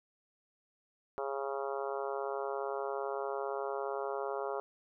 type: harmonic tone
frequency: 137.6 Hz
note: C#3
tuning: 12 cents flat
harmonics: 3 / 4 / 5 / 6 / 7 / 8 / 9 / 10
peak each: -38 / -40 / -42 / -44 / -45 / -46 / -47 / -48 dBFS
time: 1.18-4.6 s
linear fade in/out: 0 ms
effects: none